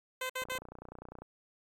10% pulse tone bursts, 514 Hz, C5, 31 cents flat, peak -26 dBFS, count 3, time 0.21-0.582 s, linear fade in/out 5 ms, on 86 ms, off 57 ms
click train, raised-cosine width 1 ms, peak -32 dBFS, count 25, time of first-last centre 0.42-1.22 s, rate 30 Hz
effects AAC 64 kbps

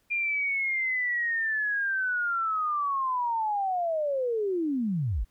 sine linear sweep, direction down, 2413 to 36.93 Hz, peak -25 dBFS, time 0.1-5.25 s, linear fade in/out 20 ms, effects pink hiss -70 dBFS RMS until 5.3 s

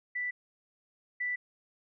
sine tone pair in turn, 1975.5 / 1975.5 Hz, B6 / B6, 0 / 0 cents, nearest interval unison, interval 0 cents, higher neither, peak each -31 / -30 dBFS, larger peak second, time 0.15-0.31 / 1.2-1.36 s, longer neither, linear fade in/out 10 ms, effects none

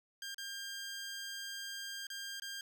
15% pulse tone with dropouts, 1600 Hz, G6, 35 cents sharp, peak -35 dBFS, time 0.22-2.61 s, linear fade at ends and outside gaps 2 ms, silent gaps 0.345-0.381 / 2.069-2.101 / 2.399-2.42 s, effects none

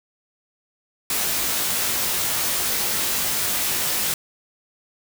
white noise with comb filter, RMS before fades -23 dBFS, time 1.1-4.14 s, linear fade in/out 2 ms, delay 19 ms, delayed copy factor +0.7, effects none

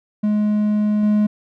triangle tone with level steps, 210.3 Hz, G#3, 22 cents sharp, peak -13 / -11 dBFS, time 0.23-1.27 s, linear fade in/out 10 ms, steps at 1.03 s, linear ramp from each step 2 ms, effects none

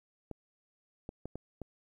clicks, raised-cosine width 2 ms, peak -27 dBFS, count 5, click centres 0.313 / 1.091 / 1.256 / 1.356 / 1.617 s, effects 11-bit

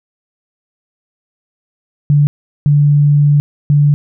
sine tone bursts at uneven times, 145.7 Hz, D3, 13 cents flat, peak -6 dBFS, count 3, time 2.1-2.27 / 2.66-3.4 / 3.7-3.94 s, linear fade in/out 0 ms, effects none

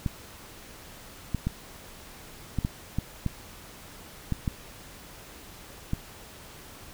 clicks, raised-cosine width 5 ms, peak -14 dBFS, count 10, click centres 0.062 / 1.347 / 1.47 / 2.587 / 2.649 / 2.986 / 3.263 / 4.323 / 4.478 / 5.934 s, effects pink hiss -47 dBFS RMS until 6.93 s

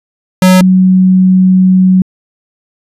square / sine tone pair in turn, 185 / 186.07 Hz, F#3 / F#3, 0 / +10 cents, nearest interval unison, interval 10 cents, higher second, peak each -3 dBFS, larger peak neither, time 0.42-0.61 / 0.61-2.02 s, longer second, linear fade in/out 2 ms, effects resampled to 32000 Hz

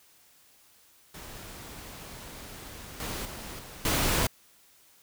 pink noise with level steps, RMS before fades -44 / -35 / -41 / -45 / -26 dBFS, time 1.14-4.27 s, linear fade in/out 5 ms, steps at 3 / 3.25 / 3.59 / 3.85 s, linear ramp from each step 2 ms, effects white hiss -60 dBFS RMS until 5.02 s

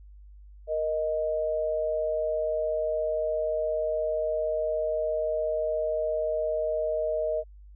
sine tone pair together, 466.9 / 624 Hz, A#4 / D#5, +3 / +5 cents, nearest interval perfect fourth, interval 502 cents, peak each -31 / -26 dBFS, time 0.67-7.44 s, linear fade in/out 50 ms, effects added 50 Hz sine -46 dBFS peak until 7.75 s

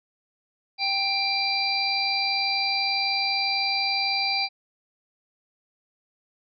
harmonic tone with a mistuned harmonic, 789 Hz, G5, 11 cents sharp, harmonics 1 / 3 / 5 / 6, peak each -29 / -27 / -31 / -26 dBFS, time 0.78-4.49 s, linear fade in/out 50 ms, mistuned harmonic 5, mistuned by +33 cents, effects none

